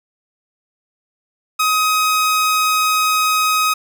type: tone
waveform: sawtooth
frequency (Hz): 1261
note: D#6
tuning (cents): +23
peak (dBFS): -10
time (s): 1.59-3.74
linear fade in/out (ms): 10
effects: none